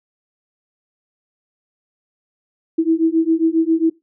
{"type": "beating tone pair", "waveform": "sine", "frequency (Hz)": [321.8, 329.2], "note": ["E4", "E4"], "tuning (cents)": [-42, -2], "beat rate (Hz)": 7.4, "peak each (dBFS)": -16, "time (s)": [2.78, 3.9], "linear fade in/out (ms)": 10, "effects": ["noise-tail reverb RT60 0.2 s tail -20 dB re dry"]}